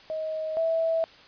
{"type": "tone pair in turn", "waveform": "sine", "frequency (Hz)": [630, 653.9], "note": ["D#5", "E5"], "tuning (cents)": [21, -14], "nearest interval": "minor second", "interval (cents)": 65, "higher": "second", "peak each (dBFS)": [-28, -22], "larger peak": "second", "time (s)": [[0.1, 0.57], [0.57, 1.04]], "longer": "neither", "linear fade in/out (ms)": 0, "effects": ["white hiss -51 dBFS RMS until 1.27 s", "resampled to 11025 Hz"]}